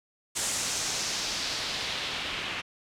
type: noise with low-pass filter sweep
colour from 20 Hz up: white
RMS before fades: -32 dBFS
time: 0.35-2.62 s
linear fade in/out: 20 ms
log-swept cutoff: 8200 to 2700 Hz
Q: 1.8
effects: none